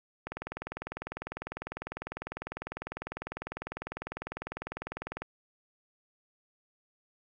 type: click train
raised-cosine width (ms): 0.5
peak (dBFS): -21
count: 100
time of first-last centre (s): 0.27-5.22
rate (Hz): 20
effects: none